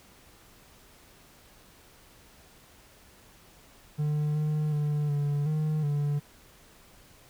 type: tone with pitch steps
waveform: triangle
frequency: 149.8 / 152.1 / 148.3 / 144.7 / 154 / 145.5 Hz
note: D3 / D#3 / D3 / D3 / D#3 / D3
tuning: +35 / -39 / +17 / -25 / -17 / -16 cents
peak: -23 dBFS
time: 3.98-6.2 s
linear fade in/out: 20 ms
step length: 370 ms
effects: pink hiss -56 dBFS RMS until 7.29 s